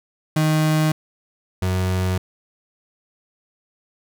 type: tone pair in turn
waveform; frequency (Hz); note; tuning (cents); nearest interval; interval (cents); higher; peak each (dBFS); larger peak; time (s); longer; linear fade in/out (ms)
35% pulse; 155.56 / 92.57; D#3 / F#2; 0 / +1; major sixth; 899; first; -14 / -17; first; 0.36-0.92 / 1.62-2.18; neither; 5
effects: none